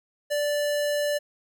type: tone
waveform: square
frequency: 585 Hz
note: D5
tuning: 7 cents flat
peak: -24 dBFS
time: 0.3-1.19 s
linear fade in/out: 20 ms
effects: none